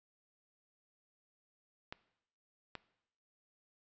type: clicks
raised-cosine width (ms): 0.3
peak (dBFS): -26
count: 2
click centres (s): 1.925 / 2.753
effects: noise-tail reverb RT60 0.8 s tail -19 dB re dry + resampled to 16000 Hz